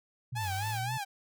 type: exponential two-way sweep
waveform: sine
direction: down then up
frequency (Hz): 130.81 to 92.2 to 130.81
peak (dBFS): -34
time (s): 0.32-0.98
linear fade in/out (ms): 10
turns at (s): 0.47
type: tone with vibrato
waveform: sawtooth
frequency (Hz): 821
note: G#5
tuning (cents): -20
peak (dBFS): -30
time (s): 0.35-1.05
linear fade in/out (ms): 20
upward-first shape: sine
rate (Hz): 3.8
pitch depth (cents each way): 130
type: noise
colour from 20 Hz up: white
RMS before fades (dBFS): -47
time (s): 0.39-0.82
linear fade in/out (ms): 50
effects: none